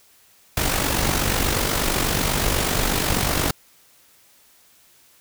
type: noise with amplitude modulation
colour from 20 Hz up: pink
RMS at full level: -19 dBFS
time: 0.57-3.51 s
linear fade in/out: 2 ms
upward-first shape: sine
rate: 48.2 Hz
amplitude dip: 55%
effects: white hiss -55 dBFS RMS until 5.2 s